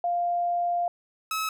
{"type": "tone pair in turn", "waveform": ["sine", "sawtooth"], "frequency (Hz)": [698.5, 1290], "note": ["F5", "E6"], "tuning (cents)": [0, -38], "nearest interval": "major seventh", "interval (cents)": 1062, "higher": "second", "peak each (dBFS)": -23, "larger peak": "neither", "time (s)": [[0.04, 0.88], [1.31, 1.49]], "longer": "first", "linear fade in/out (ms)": 2, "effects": []}